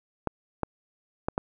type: clicks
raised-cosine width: 1 ms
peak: -12 dBFS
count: 4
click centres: 0.273 / 0.633 / 1.285 / 1.379 s
effects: none